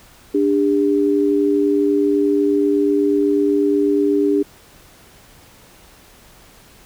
sine tone pair together, 293.7 / 401.9 Hz, D4 / G4, 0 / +43 cents, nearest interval perfect fourth, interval 543 cents, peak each -16 dBFS, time 0.34-4.43 s, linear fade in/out 10 ms, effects pink hiss -47 dBFS RMS until 6.85 s

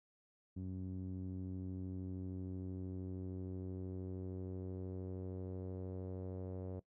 sawtooth tone with low-pass filter sweep, 93 Hz, F#2, 9 cents sharp, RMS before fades -44 dBFS, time 0.56-6.8 s, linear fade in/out 10 ms, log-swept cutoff 250 to 510 Hz, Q 2.4, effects noise-tail reverb RT60 0.1 s tail -19 dB re dry

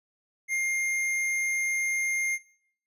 triangle tone with tanh clipping, 2118 Hz, C7, 21 cents sharp, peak -27 dBFS, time 0.48-2.39 s, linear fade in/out 50 ms, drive 17 dB, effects noise-tail reverb RT60 0.6 s tail -19 dB re dry + resampled to 32000 Hz

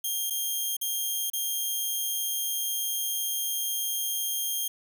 5% pulse tone with dropouts, 3209 Hz, G7, 40 cents sharp, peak -19 dBFS, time 0.04-4.68 s, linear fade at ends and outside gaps 5 ms, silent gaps 0.3-0.305 / 0.768-0.813 / 1.301-1.333 s, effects none

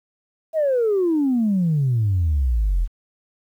sine exponential sweep, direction down, 659.3 to 38.89 Hz, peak -15 dBFS, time 0.53-2.88 s, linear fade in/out 50 ms, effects tanh soft clip ceiling -13 dBFS + 9-bit

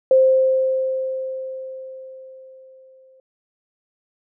sine tone with exponential decay, 524 Hz, C5, 2 cents sharp, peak -9 dBFS, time 0.11-3.2 s, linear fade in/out 2 ms, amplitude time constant 670 ms, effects none

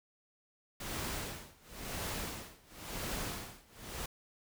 pink noise with tremolo, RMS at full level -38 dBFS, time 0.8-4.06 s, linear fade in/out 5 ms, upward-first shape sine, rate 0.96 Hz, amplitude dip 95%, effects none

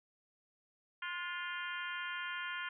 harmonic tone with a mistuned harmonic, 349.2 Hz, F4, in tune, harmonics 3 / 4 / 5 / 6 / 7 / 8 / 9, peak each -45 / -42 / -45 / -48 / -50 / -50 / -49 dBFS, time 1.02-2.69 s, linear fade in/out 5 ms, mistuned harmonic 4, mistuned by +43 cents, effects none

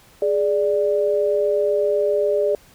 sine tone pair together, 415.9 / 588.2 Hz, G#4 / D5, +2 / +3 cents, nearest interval tritone, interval 601 cents, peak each -19 / -19 dBFS, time 0.22-2.55 s, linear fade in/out 2 ms, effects pink hiss -51 dBFS RMS until 2.74 s

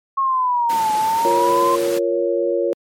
sine linear two-way sweep, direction down then up, 1093 to 853 to 1048 Hz, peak -15 dBFS, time 0.17-1.76 s, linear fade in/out 10 ms, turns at 0.94 s
pink noise, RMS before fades -29 dBFS, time 0.69-1.99 s, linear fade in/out 10 ms
sine chord, Bb minor, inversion second, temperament equal, 349.2 / 466.2 / 554.4 Hz, F4 / Bb4 / Db5, 0 / 0 / 0 cents, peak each -20 / -21 / -20 dBFS, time 1.25-2.73 s, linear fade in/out 0 ms
effects high-pass 200 Hz 12 dB/octave + MP3 64 kbps

